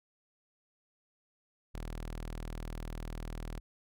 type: tone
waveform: sawtooth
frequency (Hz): 40.01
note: D#1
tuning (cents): +49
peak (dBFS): -35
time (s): 1.74-3.6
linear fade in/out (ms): 10
effects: none